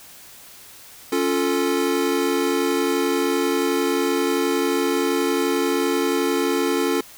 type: chord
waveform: square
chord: Db augmented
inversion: none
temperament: equal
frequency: 277.2 / 349.2 / 440 Hz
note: Db4 / F4 / A4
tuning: 0 / 0 / 0 cents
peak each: -24 dBFS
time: 1.12-7.01 s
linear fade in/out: 5 ms
effects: white hiss -44 dBFS RMS until 7.17 s